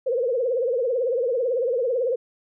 sine tone with vibrato, 493.9 Hz, B4, in tune, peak -20 dBFS, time 0.06-2.16 s, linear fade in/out 10 ms, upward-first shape triangle, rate 18 Hz, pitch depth 170 cents each way, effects none

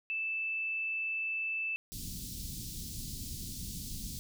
sine tone, 2637 Hz, E7, in tune, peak -32 dBFS, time 0.1-1.76 s, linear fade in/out 0 ms
pink band-stop noise, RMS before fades -41 dBFS, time 1.92-4.19 s, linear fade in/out 0 ms, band 240 to 4100 Hz, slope 24 dB/octave
effects none

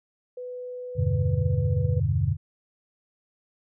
sine tone with pitch glide, 497.4 to 494.2 Hz, B4 to B4, +12 to +1 cents, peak -33 dBFS, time 0.37-2 s, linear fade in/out 5 ms, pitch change -11 cents, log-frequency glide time 1.53-1.79 s
sine chord, E minor seventh, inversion none, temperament equal, 82.41 / 98 / 123.47 / 146.83 Hz, E2 / G2 / B2 / D3, 0 / 0 / 0 / 0 cents, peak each -28 / -25 / -27 / -27 dBFS, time 0.95-2.37 s, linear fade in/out 50 ms
effects none

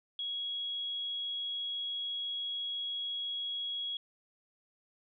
sine tone, 3322 Hz, G#7, in tune, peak -34 dBFS, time 0.19-3.97 s, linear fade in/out 2 ms, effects none

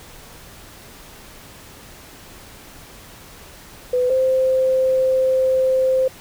sine tone pair in turn, 499.4 / 521.2 Hz, B4 / C5, +19 / -7 cents, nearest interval minor second, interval 74 cents, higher second, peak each -15 / -14 dBFS, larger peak second, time 3.93-4.1 / 4.1-6.08 s, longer second, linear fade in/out 5 ms, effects pink hiss -42 dBFS RMS until 6.2 s

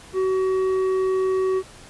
sine tone with tanh clipping, 377.2 Hz, F#4, 33 cents sharp, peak -20 dBFS, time 0.13-1.63 s, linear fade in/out 50 ms, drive 8 dB, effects pink hiss -45 dBFS RMS until 1.89 s + resampled to 24000 Hz

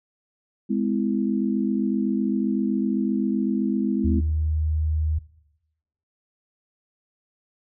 sine chord, Ab augmented, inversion none, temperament equal with one note detuned, 207.7 / 255.5 / 329.6 Hz, Ab3 / C4 / E4, 0 / -41 / 0 cents, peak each -23 / -25 / -28 dBFS, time 0.69-4.21 s, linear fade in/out 20 ms
sine tone, 77.78 Hz, D#2, in tune, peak -20 dBFS, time 4.04-5.19 s, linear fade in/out 10 ms
effects noise-tail reverb RT60 0.9 s tail -19 dB re dry

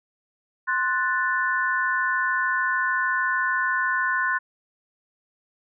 sine chord, F# diminished, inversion second, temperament equal, 1046.5 / 1480 / 1760 Hz, C6 / F#6 / A6, 0 / 0 / 0 cents, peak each -26 / -24 / -26 dBFS, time 0.67-4.39 s, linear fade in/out 20 ms, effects none

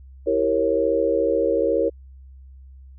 sine chord, E diminished seventh, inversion none, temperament equal with one note detuned, 329.6 / 392 / 466.2 / 547 Hz, E4 / G4 / Bb4 / Db5, 0 / 0 / 0 / -23 cents, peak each -25 / -26 / -21 / -22 dBFS, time 0.26-1.9 s, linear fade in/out 20 ms, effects added 66 Hz sine -41 dBFS peak until 2.98 s

